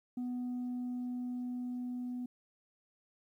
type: tone with level ramp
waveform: sine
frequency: 247.4 Hz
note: B3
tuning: 3 cents sharp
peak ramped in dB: -32 to -35 dBFS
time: 0.17-2.26 s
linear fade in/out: 5 ms
effects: tanh soft clip ceiling -34 dBFS + 12-bit